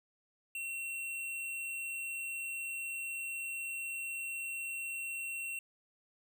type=tone; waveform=square; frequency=2724 Hz; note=F7; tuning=44 cents flat; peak=-38 dBFS; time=0.55-5.59 s; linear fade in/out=2 ms; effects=none